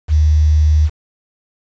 sine tone with quantisation, 76.5 Hz, D#2, 29 cents flat, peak -8 dBFS, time 0.08-0.9 s, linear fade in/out 50 ms, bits 6, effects resampled to 16000 Hz

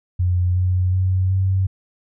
sine tone with pitch steps, 89.6 / 91.38 / 93.19 / 95.04 Hz, F2 / F#2 / F#2 / F#2, +45 / -21 / +13 / +47 cents, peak -15 dBFS, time 0.19-1.67 s, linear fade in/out 10 ms, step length 370 ms, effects none

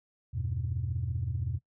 sine chord, E minor, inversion none, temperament equal, 82.41 / 98 / 123.47 Hz, E2 / G2 / B2, 0 / 0 / 0 cents, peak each -34 / -34 / -33 dBFS, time 0.33-1.59 s, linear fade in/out 20 ms, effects noise-tail reverb RT60 0.1 s tail -20 dB re dry + tanh soft clip ceiling -22 dBFS

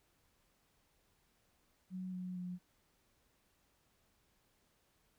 sine tone with pitch steps, 185 / 182.24 / 179.53 Hz, F#3 / F#3 / F3, 0 / -26 / +48 cents, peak -40 dBFS, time 1.9-2.59 s, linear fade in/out 50 ms, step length 230 ms, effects pink hiss -75 dBFS RMS until 5.18 s

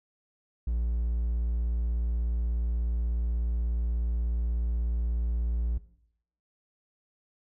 triangle tone, 58.27 Hz, A#1, in tune, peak -24 dBFS, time 0.67-5.78 s, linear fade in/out 5 ms, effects noise-tail reverb RT60 0.7 s tail -17 dB re dry

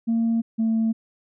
sine tone pair in turn, 228.8 / 224 Hz, A#3 / A3, -32 / +31 cents, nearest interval unison, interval 37 cents, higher first, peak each -17 dBFS, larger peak neither, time 0.07-0.42 / 0.58-0.93 s, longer neither, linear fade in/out 20 ms, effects tanh soft clip ceiling -16 dBFS

